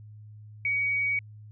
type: tone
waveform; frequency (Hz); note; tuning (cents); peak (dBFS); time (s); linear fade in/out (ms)
sine; 2255; C#7; +29; -24; 0.65-1.19; 2
effects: added 106 Hz sine -44 dBFS peak until 1.51 s